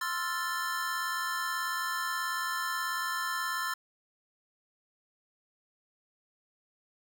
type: chord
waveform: square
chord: F major seventh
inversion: second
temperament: equal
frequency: 1046.5 / 1318.5 / 1396.9 / 1760 Hz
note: C6 / E6 / F6 / A6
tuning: 0 / 0 / 0 / 0 cents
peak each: -37 / -38 / -39 / -36 dBFS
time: 0.01-3.74 s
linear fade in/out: 5 ms
effects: none